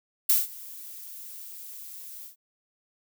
violet noise with ADSR envelope, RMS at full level -19 dBFS, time 0.29-2.36 s, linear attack 8 ms, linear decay 170 ms, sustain -23 dB, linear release 120 ms, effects none

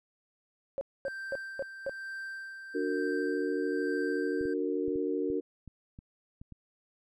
sine tone bursts, 548 Hz, C#5, 20 cents flat, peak -30 dBFS, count 5, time 0.78-1.895 s, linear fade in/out 0 ms, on 31 ms, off 240 ms
triangle tone with tremolo, 1568 Hz, G6, in tune, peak -35 dBFS, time 1.05-4.54 s, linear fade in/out 10 ms, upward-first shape sine, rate 1.1 Hz, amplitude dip 50%
sine chord, D augmented, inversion none, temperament just, 293.7 / 367.1 / 458.9 Hz, D4 / F#4 / A#4, 0 / -14 / -27 cents, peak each -33 / -33 / -33 dBFS, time 2.74-5.41 s, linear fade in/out 20 ms
clicks, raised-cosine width 5 ms, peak -34 dBFS, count 9, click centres 4.411 / 4.455 / 4.881 / 4.958 / 5.302 / 5.677 / 5.989 / 6.415 / 6.523 s
effects none

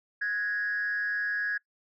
sine tone with frequency modulation, 1661.2 Hz, G#6, in tune, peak -26 dBFS, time 0.21-1.58 s, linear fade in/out 10 ms, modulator 194 Hz, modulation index 0.45, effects noise-tail reverb RT60 0.1 s tail -22 dB re dry + tanh soft clip ceiling -23 dBFS

